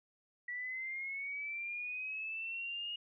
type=linear sweep; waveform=sine; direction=up; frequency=1943 to 2872 Hz; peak=-38 dBFS; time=0.48-2.96 s; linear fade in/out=5 ms; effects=none